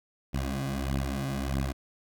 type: beating tone pair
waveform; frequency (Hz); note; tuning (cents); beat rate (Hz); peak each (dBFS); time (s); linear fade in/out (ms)
15% pulse; 67 / 68.6; C2 / C#2; +42 / -17; 1.6; -25 / -26; 0.33-1.73; 20
effects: none